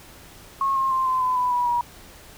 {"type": "tone with pitch steps", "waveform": "sine", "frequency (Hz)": [1088, 1068.7, 1049.7, 1031.1, 1012.8, 994.8, 977.2, 959.8], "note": ["C#6", "C6", "C6", "C6", "B5", "B5", "B5", "B5"], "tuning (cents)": [-33, 36, 5, -26, 43, 12, -19, -50], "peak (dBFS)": -19, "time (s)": [0.61, 1.81], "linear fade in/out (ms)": 2, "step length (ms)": 150, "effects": ["pink hiss -46 dBFS RMS until 2.37 s"]}